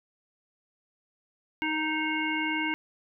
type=harmonic tone; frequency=311.1 Hz; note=D#4; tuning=in tune; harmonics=1 / 3 / 5 / 7 / 9; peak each=-31 / -34 / -35 / -31 / -36 dBFS; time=1.62-2.74 s; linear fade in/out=0 ms; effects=none